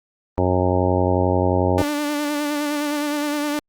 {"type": "harmonic tone", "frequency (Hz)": 91.3, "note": "F#2", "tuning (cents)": -23, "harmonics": [1, 2, 3, 4, 5, 6, 7, 8, 9, 10], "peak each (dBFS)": [-21, -27, -24, -24, -26, -24, -26, -37, -26, -29], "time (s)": [0.38, 1.82], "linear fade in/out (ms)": 0}
{"type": "tone with vibrato", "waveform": "sawtooth", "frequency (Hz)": 294.3, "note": "D4", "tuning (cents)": 4, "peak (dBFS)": -17, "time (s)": [1.78, 3.59], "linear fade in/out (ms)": 0, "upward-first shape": "sine", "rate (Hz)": 9.7, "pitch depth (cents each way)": 31}
{"effects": ["Opus 32 kbps"]}